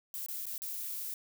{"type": "noise with dropouts", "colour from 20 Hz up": "violet", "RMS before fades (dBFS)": -39, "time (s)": [0.14, 1.14], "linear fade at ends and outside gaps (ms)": 1, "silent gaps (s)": [[0.262, 0.285], [0.456, 0.466], [0.58, 0.619]], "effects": []}